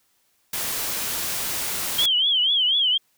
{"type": "noise", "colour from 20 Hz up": "white", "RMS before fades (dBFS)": -27, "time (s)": [0.53, 2.06], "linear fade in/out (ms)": 5}
{"type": "tone with vibrato", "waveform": "sine", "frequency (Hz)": 3162, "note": "G7", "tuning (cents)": 14, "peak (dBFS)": -17, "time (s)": [1.98, 2.98], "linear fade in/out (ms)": 10, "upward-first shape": "triangle", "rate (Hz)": 4.1, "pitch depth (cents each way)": 160}
{"effects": ["white hiss -66 dBFS RMS until 3.17 s"]}